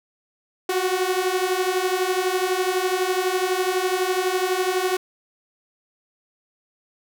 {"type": "beating tone pair", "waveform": "sawtooth", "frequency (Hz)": [363.2, 375.2], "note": ["F#4", "F#4"], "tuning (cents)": [-32, 24], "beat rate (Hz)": 12, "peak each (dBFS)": [-20, -19], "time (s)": [0.69, 4.97], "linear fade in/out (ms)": 5, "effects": []}